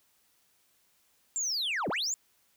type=linear two-way sweep; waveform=sine; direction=down then up; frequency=7459 to 126.7 to 7459 Hz; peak=-26 dBFS; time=1.36-2.14 s; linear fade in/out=0 ms; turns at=1.89 s; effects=tanh soft clip ceiling -28 dBFS + white hiss -69 dBFS RMS until 2.56 s